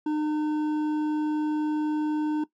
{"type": "tone with hard clipping", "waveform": "sine", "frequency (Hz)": 304, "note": "D#4", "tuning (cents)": -40, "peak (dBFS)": -25, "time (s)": [0.06, 2.44], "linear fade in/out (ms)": 5, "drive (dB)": 7, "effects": ["noise-tail reverb RT60 0.1 s tail -17 dB re dry"]}